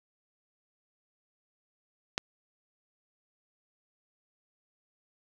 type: click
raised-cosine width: 0.2 ms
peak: -11 dBFS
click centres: 2.179 s
effects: none